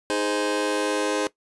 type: chord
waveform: sawtooth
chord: Ab major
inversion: second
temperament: just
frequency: 311.5 / 415.3 / 519.1 Hz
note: Eb4 / Ab4 / C5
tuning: +2 / 0 / -14 cents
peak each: -23 dBFS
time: 0.1-1.27 s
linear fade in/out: 0 ms
effects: noise-tail reverb RT60 0.1 s tail -18 dB re dry + resampled to 24000 Hz